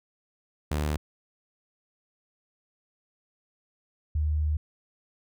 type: tone pair in turn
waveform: sawtooth / sine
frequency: 75 / 76.09 Hz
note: D2 / D#2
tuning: +37 / -38 cents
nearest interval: unison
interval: 25 cents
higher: second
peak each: -22 / -23 dBFS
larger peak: first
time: 0.71-0.97 / 4.15-4.57 s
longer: second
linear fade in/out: 5 ms
effects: none